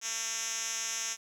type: tone with band-pass filter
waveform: 5% pulse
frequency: 226 Hz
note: A3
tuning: 47 cents sharp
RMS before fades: -35 dBFS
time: 0.01-1.17 s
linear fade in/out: 50 ms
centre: 5800 Hz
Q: 3.1
effects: 10-bit